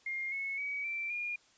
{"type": "tone with pitch steps", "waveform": "sine", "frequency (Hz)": [2123, 2194, 2268, 2343, 2422], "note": ["C7", "C#7", "C#7", "D7", "D#7"], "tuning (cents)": [25, -18, 39, -5, -47], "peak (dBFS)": -34, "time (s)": [0.06, 1.36], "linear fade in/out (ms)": 5, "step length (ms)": 260, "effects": ["white hiss -65 dBFS RMS until 1.57 s", "resampled to 16000 Hz"]}